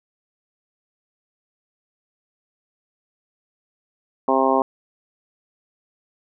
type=harmonic tone; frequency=133.1 Hz; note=C3; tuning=30 cents sharp; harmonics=2 / 3 / 4 / 5 / 6 / 7 / 8; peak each=-23 / -23 / -23 / -23 / -23 / -23 / -23 dBFS; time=4.28-4.62 s; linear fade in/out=2 ms; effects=none